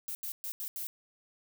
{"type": "noise bursts at uneven times", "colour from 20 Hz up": "violet", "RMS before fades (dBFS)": -38, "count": 5, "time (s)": [[0.08, 0.15], [0.23, 0.32], [0.44, 0.52], [0.6, 0.68], [0.76, 0.87]], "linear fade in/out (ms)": 0, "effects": []}